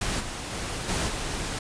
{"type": "noise with level steps", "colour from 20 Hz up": "pink", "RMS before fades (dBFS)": [-28, -34, -32, -27, -31], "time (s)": [0.01, 1.59], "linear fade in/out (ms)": 5, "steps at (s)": [0.19, 0.5, 0.88, 1.07], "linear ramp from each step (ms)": 20, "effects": ["resampled to 22050 Hz"]}